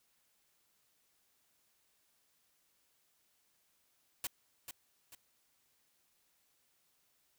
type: noise with echo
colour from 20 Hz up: white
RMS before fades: -38 dBFS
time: 4.24-4.27 s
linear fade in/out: 2 ms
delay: 440 ms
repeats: 2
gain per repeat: -8 dB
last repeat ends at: 5.15 s
effects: white hiss -75 dBFS RMS until 7.38 s